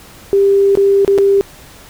sine tone with dropouts, 396.2 Hz, G4, 18 cents sharp, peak -7 dBFS, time 0.33-1.41 s, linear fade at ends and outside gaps 0 ms, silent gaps 0.753-0.773 / 1.048-1.078 / 1.179-1.185 s, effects pink hiss -39 dBFS RMS until 1.89 s

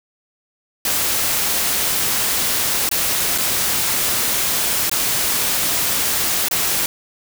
white noise with dropouts, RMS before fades -19 dBFS, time 0.85-6.86 s, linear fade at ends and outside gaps 2 ms, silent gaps 2.891-2.913 / 3.379-3.383 / 4.896-4.914 / 6.485-6.511 s, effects none

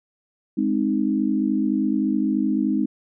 sine chord, Ab major, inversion none, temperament equal, 207.7 / 261.6 / 311.1 Hz, Ab3 / C4 / Eb4, 0 / 0 / 0 cents, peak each -23 dBFS, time 0.57-2.86 s, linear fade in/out 10 ms, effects none

